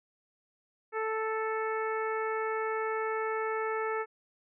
harmonic tone, 440 Hz, A4, in tune, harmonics 1 / 2 / 3 / 4 / 5 / 6, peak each -32 / -37 / -36 / -40 / -42 / -54 dBFS, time 0.92-4.06 s, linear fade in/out 50 ms, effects none

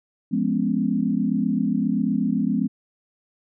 sine chord, C# dominant seventh, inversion first, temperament just, 173.24 / 207.9 / 249.5 / 277.2 Hz, E#3 / G#3 / B3 / C#4, -14 / +2 / +18 / 0 cents, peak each -27 / -23 / -24 / -27 dBFS, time 0.31-2.68 s, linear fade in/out 20 ms, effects none

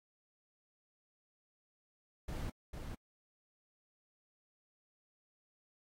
brown noise with echo, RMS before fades -40 dBFS, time 2.28-2.5 s, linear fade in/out 5 ms, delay 450 ms, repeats 1, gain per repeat -4 dB, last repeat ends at 2.95 s, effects AAC 48 kbps

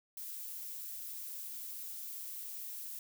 violet noise, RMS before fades -44 dBFS, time 0.17-2.99 s, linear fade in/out 2 ms, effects none

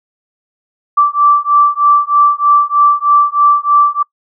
sine beating tone pair, 1165 / 1168.2 Hz, D6 / D6, -14 / -10 cents, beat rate 3.2 Hz, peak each -10 dBFS, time 0.97-4.03 s, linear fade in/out 10 ms, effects noise-tail reverb RT60 0.1 s tail -25 dB re dry

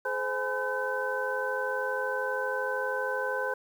sine tone cluster, 425.3 / 518 / 839 / 1008 / 1526 Hz, G#4 / C5 / G#5 / B5 / G6, +41 / -17 / +17 / +35 / -47 cents, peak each -37 / -32 / -38 / -37 / -32 dBFS, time 0.05-3.54 s, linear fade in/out 5 ms, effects 9-bit

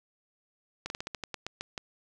slowing click train, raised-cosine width 0.2 ms, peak -18 dBFS, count 11, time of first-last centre 0.86-1.778 s, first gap 41 ms, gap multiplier 1.17, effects none

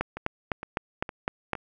two click trains, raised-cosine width 0.5 ms, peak -20 / -11 dBFS, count 4 / 7, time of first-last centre 0.17-1.552 / 0.01-1.533 s, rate 2.17 / 3.94 Hz, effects none

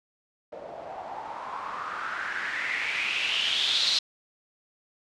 blue noise with low-pass filter sweep, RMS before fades -30 dBFS, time 0.52-3.99 s, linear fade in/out 5 ms, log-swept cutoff 570 to 4200 Hz, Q 5.1, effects low-pass 8000 Hz 12 dB/octave

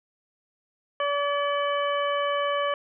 harmonic tone with a mistuned harmonic, 573 Hz, D5, 43 cents flat, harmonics 1 / 2 / 3 / 4 / 5, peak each -26 / -27 / -34 / -38 / -35 dBFS, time 1-2.74 s, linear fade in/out 2 ms, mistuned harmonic 5, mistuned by +77 cents, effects none

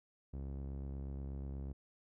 sawtooth tone with low-pass filter, 68.3 Hz, C#2, 25 cents flat, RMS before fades -43 dBFS, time 0.33-1.73 s, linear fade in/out 10 ms, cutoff 440 Hz, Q 0.55, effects none

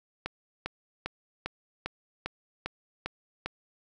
click train, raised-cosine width 0.3 ms, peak -16 dBFS, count 9, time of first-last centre 0.26-3.46 s, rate 2.5 Hz, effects none

